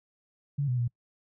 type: tone with pitch steps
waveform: sine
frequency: 142.1 / 124.7 / 120 Hz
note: C#3 / B2 / B2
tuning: +43 / +17 / -49 cents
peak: -25 dBFS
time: 0.58-0.88 s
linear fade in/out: 10 ms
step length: 100 ms
effects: noise-tail reverb RT60 0.1 s tail -26 dB re dry